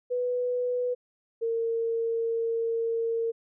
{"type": "tone pair in turn", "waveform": "sine", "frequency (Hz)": [493.9, 458.1], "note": ["B4", "A#4"], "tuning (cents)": [0, -30], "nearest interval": "minor second", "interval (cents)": 130, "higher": "first", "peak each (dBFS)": -25, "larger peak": "neither", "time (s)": [[0.1, 0.95], [1.41, 3.32]], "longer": "second", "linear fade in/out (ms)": 20, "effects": []}